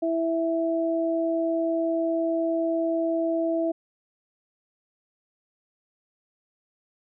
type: tone pair together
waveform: sine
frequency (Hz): 329.6 / 659.2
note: E4 / E5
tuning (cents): 0 / 0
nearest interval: octave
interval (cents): 1200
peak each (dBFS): -25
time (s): 0.02-3.72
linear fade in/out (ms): 10
effects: none